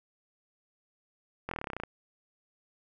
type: slowing click train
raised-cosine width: 0.5 ms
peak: -20 dBFS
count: 13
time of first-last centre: 1.49-1.836 s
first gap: 23 ms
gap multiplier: 1.04
effects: none